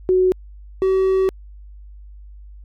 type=tone pair in turn; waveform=sine / triangle; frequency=370 / 380.2 Hz; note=F#4 / F#4; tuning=0 / +47 cents; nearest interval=unison; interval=47 cents; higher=second; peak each=-12 dBFS; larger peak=neither; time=0.09-0.32 / 0.82-1.29 s; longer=second; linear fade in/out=0 ms; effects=added 50 Hz sine -37 dBFS peak until 2.64 s + AAC 64 kbps